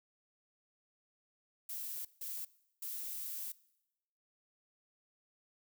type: noise bursts at uneven times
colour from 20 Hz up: violet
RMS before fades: -42 dBFS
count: 3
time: 1.69-2.05 / 2.21-2.45 / 2.82-3.52 s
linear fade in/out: 5 ms
effects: noise-tail reverb RT60 0.9 s tail -21 dB re dry